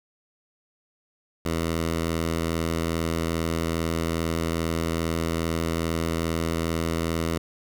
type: tone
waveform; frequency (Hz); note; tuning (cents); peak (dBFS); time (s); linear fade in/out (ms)
10% pulse; 82.41; E2; 0; -16; 1.45-7.38; 5
effects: none